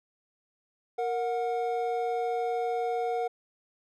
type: tone pair together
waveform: triangle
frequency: 466.2 / 730.7 Hz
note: A#4 / F#5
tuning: 0 / -22 cents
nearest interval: minor sixth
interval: 778 cents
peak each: -28 dBFS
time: 0.98-3.28 s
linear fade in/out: 10 ms
effects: none